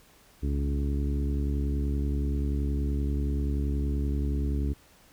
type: harmonic tone with a mistuned harmonic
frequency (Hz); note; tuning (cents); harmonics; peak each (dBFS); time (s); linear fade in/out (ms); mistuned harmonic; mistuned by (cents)
70.5; C#2; +30; 1 / 2 / 3 / 4 / 5 / 6; -26 / -35 / -37 / -35 / -42 / -43; 0.42-4.74; 20; 1; -47
effects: pink hiss -58 dBFS RMS until 5.12 s